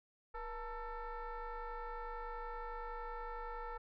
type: tone with frequency modulation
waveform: sine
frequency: 427.6 Hz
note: A4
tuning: 49 cents flat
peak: -40 dBFS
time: 0.34-3.78 s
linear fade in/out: 10 ms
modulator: 453 Hz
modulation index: 2.4
effects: tanh soft clip ceiling -38 dBFS